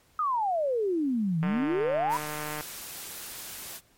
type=exponential two-way sweep; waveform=sine; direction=down then up; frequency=1285 to 155.8 to 1023 Hz; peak=-24 dBFS; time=0.19-2.17 s; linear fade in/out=2 ms; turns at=1.4 s
type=click train; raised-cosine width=0.5 ms; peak=-20 dBFS; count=179; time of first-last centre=1.43-2.609 s; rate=151 Hz
type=noise; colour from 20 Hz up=white; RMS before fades=-40 dBFS; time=2.09-3.81 s; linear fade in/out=50 ms
effects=pink hiss -63 dBFS RMS until 3.97 s + MP3 64 kbps